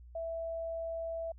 sine tone, 660 Hz, E5, 2 cents sharp, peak -35 dBFS, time 0.15-1.32 s, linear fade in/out 5 ms, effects added 60 Hz sine -50 dBFS peak until 1.38 s

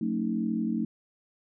sine tone cluster, 182.3 / 224.1 / 277.1 / 314.8 Hz, F#3 / A3 / C#4 / D#4, -25 / +32 / -1 / +20 cents, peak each -34 / -28 / -36 / -33 dBFS, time 0.01-0.85 s, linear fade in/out 5 ms, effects none

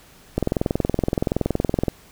click train, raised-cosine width 2 ms, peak -6 dBFS, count 33, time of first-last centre 0.38-1.882 s, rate 21.3 Hz, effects pink hiss -50 dBFS RMS until 2.11 s

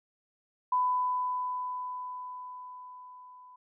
sine tone with level ramp, 1000 Hz, B5, 21 cents sharp, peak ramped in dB -23 to -50 dBFS, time 0.72-3.56 s, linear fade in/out 5 ms, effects none

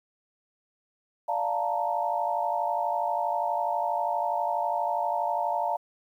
sine chord, Bb major seventh, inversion first, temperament equal, 587.3 / 698.5 / 880 / 932.3 Hz, D5 / F5 / A5 / Bb5, 0 / 0 / 0 / 0 cents, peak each -33 / -29 / -30 / -31 dBFS, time 1.28-5.77 s, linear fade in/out 10 ms, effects 10-bit

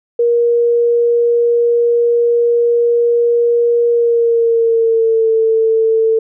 sine tone with pitch glide, 472.9 to 446.4 Hz, A#4 to A4, +25 to +25 cents, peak -9 dBFS, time 0.19-6.19 s, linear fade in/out 5 ms, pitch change -100 cents, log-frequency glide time 3.89-5.31 s, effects none

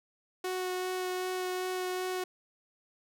sawtooth tone with vibrato, 367.9 Hz, F#4, 10 cents flat, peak -28 dBFS, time 0.44-2.24 s, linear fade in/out 5 ms, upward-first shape sine, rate 2.6 Hz, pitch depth 9 cents each way, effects none

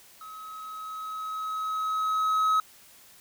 triangle tone with level ramp, 1278 Hz, D#6, 46 cents sharp, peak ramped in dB -39 to -18 dBFS, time 0.21-2.6 s, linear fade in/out 2 ms, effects white hiss -54 dBFS RMS until 3.2 s

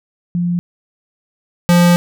sine / square tone pair in turn, 174.61 / 174.61 Hz, F3 / F3, 0 / 0 cents, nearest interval unison, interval 0 cents, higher neither, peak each -14 / -8 dBFS, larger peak second, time 0.35-0.59 / 1.69-1.96 s, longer second, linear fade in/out 0 ms, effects none

